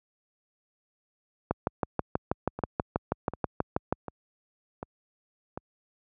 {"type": "two click trains", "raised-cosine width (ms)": 1, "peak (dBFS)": [-21, -11], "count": [5, 16], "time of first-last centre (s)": [[2.59, 5.575], [1.51, 3.925]], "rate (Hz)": [1.34, 6.21], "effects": ["high-pass 60 Hz 12 dB/octave"]}